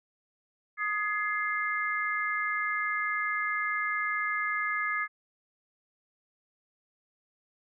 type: chord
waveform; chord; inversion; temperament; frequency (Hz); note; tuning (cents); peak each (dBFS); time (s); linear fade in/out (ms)
sine; Ab major; second; equal with one note detuned; 1244.5 / 1689.3 / 2093; Eb6 / Ab6 / C7; 0 / +29 / 0; -32; 0.77-5.08; 50
effects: none